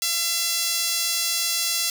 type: tone with high-pass filter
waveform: sawtooth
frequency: 677 Hz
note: E5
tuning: 46 cents sharp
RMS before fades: -24 dBFS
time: 0.02-1.9 s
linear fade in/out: 2 ms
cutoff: 4400 Hz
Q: 1
effects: none